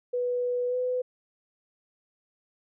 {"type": "tone with pitch glide", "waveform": "sine", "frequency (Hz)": [492, 501.8], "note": ["B4", "B4"], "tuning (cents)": [-7, 28], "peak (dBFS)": -25, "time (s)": [0.13, 1.02], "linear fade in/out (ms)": 10, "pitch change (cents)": 35, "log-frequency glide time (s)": [0.68, 0.76], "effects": []}